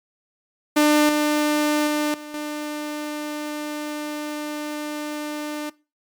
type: tone with level steps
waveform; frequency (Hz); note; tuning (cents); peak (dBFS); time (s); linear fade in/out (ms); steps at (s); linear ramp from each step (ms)
sawtooth; 299.2; D4; +32; -10 / -14 / -16 / -30 / -23; 0.76-5.7; 10; 1.09 / 1.87 / 2.14 / 2.34; 2
effects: noise-tail reverb RT60 0.3 s tail -20 dB re dry + Opus 48 kbps